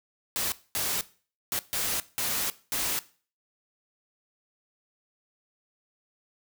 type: noise bursts at uneven times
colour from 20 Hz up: white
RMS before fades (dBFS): -29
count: 6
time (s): 0.36-0.52 / 0.75-1.01 / 1.52-1.59 / 1.73-2 / 2.18-2.5 / 2.72-2.99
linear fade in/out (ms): 0
effects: noise-tail reverb RT60 0.4 s tail -18 dB re dry